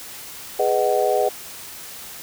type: chord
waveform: sine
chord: G# minor seventh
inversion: none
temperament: just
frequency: 415.3 / 498.4 / 623 / 747.5 Hz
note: G#4 / B4 / D#5 / F#5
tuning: 0 / +16 / +2 / +17 cents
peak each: -22 dBFS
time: 0.59-1.29 s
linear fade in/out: 5 ms
effects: white hiss -37 dBFS RMS until 2.22 s